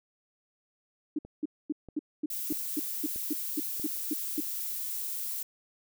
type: tone bursts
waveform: sine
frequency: 301.7 Hz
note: D4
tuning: 47 cents sharp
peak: -27 dBFS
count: 13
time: 1.16-4.404 s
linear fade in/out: 5 ms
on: 28 ms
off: 240 ms
type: click train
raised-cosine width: 2 ms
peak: -32 dBFS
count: 5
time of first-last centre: 1.25-3.798 s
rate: 1.57 Hz
type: noise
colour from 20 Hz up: violet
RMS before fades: -35 dBFS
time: 2.3-5.43 s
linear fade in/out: 5 ms
effects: none